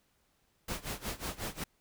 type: noise with tremolo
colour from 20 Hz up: pink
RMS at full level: -36 dBFS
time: 0.68-1.64 s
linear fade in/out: 5 ms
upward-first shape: sine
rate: 5.5 Hz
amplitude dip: 90%
effects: pink hiss -73 dBFS RMS until 1.8 s